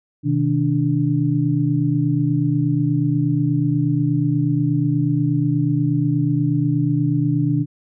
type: tone cluster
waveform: sine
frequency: 128.4 / 156.7 / 292.2 Hz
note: C3 / D#3 / D4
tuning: -32 / +13 / -9 cents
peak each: -20 dBFS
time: 0.23-7.66 s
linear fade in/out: 50 ms
effects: none